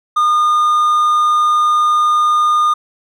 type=tone; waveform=triangle; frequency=1218 Hz; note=D#6; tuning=37 cents flat; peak=-8 dBFS; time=0.16-2.74 s; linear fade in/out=10 ms; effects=none

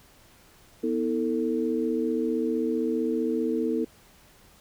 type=tone cluster; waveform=sine; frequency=245.8 / 321.2 / 446.3 Hz; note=B3 / E4 / A4; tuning=-8 / -45 / +25 cents; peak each=-28 dBFS; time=0.83-3.85 s; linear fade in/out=10 ms; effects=pink hiss -56 dBFS RMS until 4.6 s

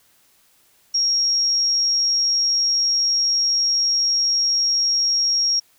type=tone; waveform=sine; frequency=5588 Hz; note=F8; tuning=in tune; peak=-16 dBFS; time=0.94-5.6 s; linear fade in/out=10 ms; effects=white hiss -58 dBFS RMS until 5.78 s

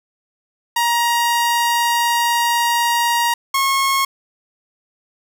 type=tone pair in turn; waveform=sawtooth; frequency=944 / 1087.6 Hz; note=A#5 / C#6; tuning=+22 / -33 cents; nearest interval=major second; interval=245 cents; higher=second; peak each=-11 dBFS; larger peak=neither; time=0.76-3.34 / 3.54-4.05 s; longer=first; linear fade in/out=5 ms; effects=none

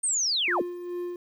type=linear sweep; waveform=sine; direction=down; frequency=8870 to 158.1 Hz; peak=-23 dBFS; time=0.03-0.62 s; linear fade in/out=10 ms
type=tone with tremolo; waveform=triangle; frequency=352.9 Hz; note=F4; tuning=18 cents sharp; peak=-27 dBFS; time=0.48-1.16 s; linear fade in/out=2 ms; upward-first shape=sine; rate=2.4 Hz; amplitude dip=50%
effects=10-bit

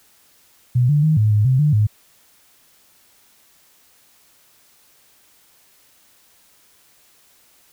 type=tone with pitch steps; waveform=sine; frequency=123.5 / 147.5 / 156.3 / 107.3 / 104.9 / 130.1 / 149.5 / 106 Hz; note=B2 / D3 / D#3 / A2 / G#2 / C3 / D3 / G#2; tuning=0 / +8 / +8 / -43 / +18 / -9 / +31 / +36 cents; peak=-12 dBFS; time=0.75-1.87 s; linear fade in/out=10 ms; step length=140 ms; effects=white hiss -55 dBFS RMS until 7.72 s

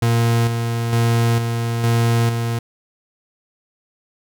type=tone with tremolo; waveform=40% pulse; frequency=116.54 Hz; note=A#2; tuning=in tune; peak=-13 dBFS; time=0.02-2.59 s; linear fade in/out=5 ms; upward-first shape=square; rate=1.1 Hz; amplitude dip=45%; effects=none

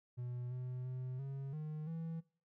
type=tone with pitch steps; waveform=triangle; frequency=123 / 126.1 / 127.8 / 136.7 / 153.6 / 163.9 Hz; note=B2 / B2 / C3 / C#3 / D#3 / E3; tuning=-7 / +36 / -40 / -24 / -22 / -10 cents; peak=-38 dBFS; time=0.17-2.21 s; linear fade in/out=20 ms; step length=340 ms; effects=noise-tail reverb RT60 0.4 s tail -21 dB re dry

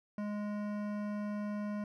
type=tone with hard clipping; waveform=sine; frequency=207.7 Hz; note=G#3; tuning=in tune; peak=-37 dBFS; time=0.18-1.84 s; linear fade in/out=2 ms; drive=15 dB; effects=none

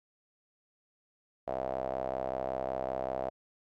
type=tone with band-pass filter; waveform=sawtooth; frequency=65.3 Hz; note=C2; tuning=3 cents flat; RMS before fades=-35 dBFS; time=1.47-3.3 s; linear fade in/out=10 ms; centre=650 Hz; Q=5.6; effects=none

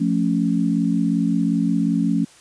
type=chord; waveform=sine; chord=F augmented; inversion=none; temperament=equal; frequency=174.61 / 220 / 277.2 Hz; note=F3 / A3 / C#4; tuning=0 / 0 / 0 cents; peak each=-21 dBFS; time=0-2.25 s; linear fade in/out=10 ms; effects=white hiss -49 dBFS RMS until 2.4 s + resampled to 22050 Hz

